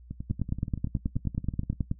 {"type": "two click trains", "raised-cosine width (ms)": 5, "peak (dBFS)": [-23, -15], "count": [18, 16], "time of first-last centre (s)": [[0.11, 1.729], [0.31, 1.914]], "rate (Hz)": [10.5, 9.35], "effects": ["noise-tail reverb RT60 0.1 s tail -17 dB re dry", "added 60 Hz sine -48 dBFS peak until 1.99 s"]}